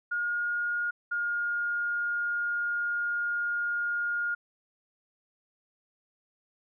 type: tone pair in turn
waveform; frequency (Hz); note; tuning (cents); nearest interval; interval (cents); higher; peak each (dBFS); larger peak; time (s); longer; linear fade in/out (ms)
sine; 1428 / 1420.9; F6 / F6; +38 / +29; unison; 9; first; -27; neither; 0.11-0.91 / 1.11-4.35; second; 10
effects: none